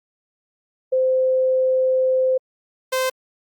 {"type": "tone pair in turn", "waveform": ["sine", "sawtooth"], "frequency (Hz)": [518, 518], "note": ["C5", "C5"], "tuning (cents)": [-17, -17], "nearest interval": "unison", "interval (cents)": 0, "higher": "neither", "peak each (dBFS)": -15, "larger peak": "neither", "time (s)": [[0.92, 2.38], [2.92, 3.1]], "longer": "first", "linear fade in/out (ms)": 10, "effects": ["Opus 48 kbps"]}